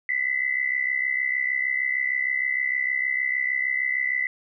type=tone pair together; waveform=sine; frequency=1975.5 / 2042 Hz; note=B6 / C7; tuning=0 / -43 cents; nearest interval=minor second; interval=57 cents; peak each=-25 dBFS; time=0.09-4.27 s; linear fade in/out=2 ms; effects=none